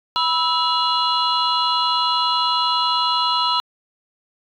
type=tone cluster; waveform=sine; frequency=980 / 1310 / 2876 / 3392 / 4084 Hz; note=B5 / E6 / F#7 / G#7 / C8; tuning=-14 / -11 / -50 / +36 / -43 cents; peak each=-20 / -22 / -25 / -26 / -23 dBFS; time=0.16-3.6 s; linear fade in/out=0 ms; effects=tanh soft clip ceiling -6 dBFS